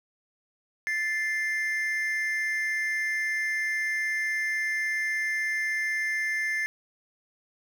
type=tone pair together; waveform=triangle; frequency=1756.7 / 2093 Hz; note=A6 / C7; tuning=-3 / 0 cents; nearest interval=minor third; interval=303 cents; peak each=-27 dBFS; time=0.87-6.66 s; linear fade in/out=0 ms; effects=9-bit